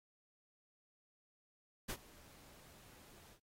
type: noise with ADSR envelope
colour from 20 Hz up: pink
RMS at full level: -40 dBFS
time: 1.88-3.4 s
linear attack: 20 ms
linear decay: 66 ms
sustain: -22 dB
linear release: 82 ms
effects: AAC 48 kbps